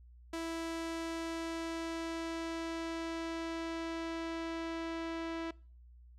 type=tone with low-pass filter sweep; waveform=sawtooth; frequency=329.6 Hz; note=E4; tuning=in tune; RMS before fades=-39 dBFS; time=0.33-5.51 s; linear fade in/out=5 ms; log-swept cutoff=10000 to 3700 Hz; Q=0.7; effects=noise-tail reverb RT60 0.4 s tail -23 dB re dry + added 60 Hz sine -54 dBFS peak until 6.18 s